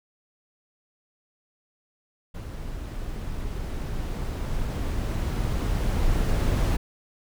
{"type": "noise with level ramp", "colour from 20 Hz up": "brown", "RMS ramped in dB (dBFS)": [-35, -21], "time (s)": [2.34, 6.77], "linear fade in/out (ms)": 10, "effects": []}